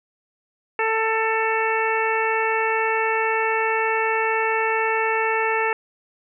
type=harmonic tone; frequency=444.5 Hz; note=A4; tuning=18 cents sharp; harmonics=1 / 2 / 3 / 4 / 5 / 6; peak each=-24 / -24 / -28 / -26 / -28 / -29 dBFS; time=0.79-5.73 s; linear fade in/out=2 ms; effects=none